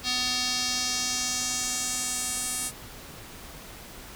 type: tone with band-pass filter sweep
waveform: square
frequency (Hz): 250.2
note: B3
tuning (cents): +23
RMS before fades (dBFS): -29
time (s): 0.03-2.72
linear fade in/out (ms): 50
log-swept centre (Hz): 4400 to 9200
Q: 2.4
effects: pink hiss -44 dBFS RMS until 4.15 s